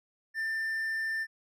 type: tone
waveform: triangle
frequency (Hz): 1787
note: A6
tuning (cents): +26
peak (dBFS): -28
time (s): 0.34-1.27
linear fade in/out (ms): 50
effects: none